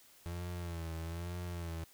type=tone with vibrato; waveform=35% pulse; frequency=84.9 Hz; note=F2; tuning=48 cents flat; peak=-37 dBFS; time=0.26-1.84 s; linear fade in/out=0 ms; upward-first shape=sine; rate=1.1 Hz; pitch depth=71 cents each way; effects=white hiss -62 dBFS RMS until 1.93 s